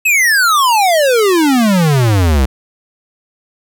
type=exponential sweep; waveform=square; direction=down; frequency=2637 to 62.5 Hz; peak=-9 dBFS; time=0.05-2.46 s; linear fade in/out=10 ms; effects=none